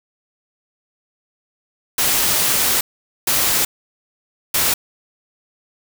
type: noise bursts at uneven times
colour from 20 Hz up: white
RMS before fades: -17 dBFS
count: 3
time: 1.98-2.81 / 3.27-3.65 / 4.54-4.74 s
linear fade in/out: 5 ms
effects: none